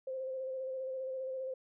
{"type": "tone with vibrato", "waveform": "sine", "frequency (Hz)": 523.3, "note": "C5", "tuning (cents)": 0, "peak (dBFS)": -36, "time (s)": [0.07, 1.54], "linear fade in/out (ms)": 5, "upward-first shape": "square", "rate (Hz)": 15, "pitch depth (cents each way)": 20, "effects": []}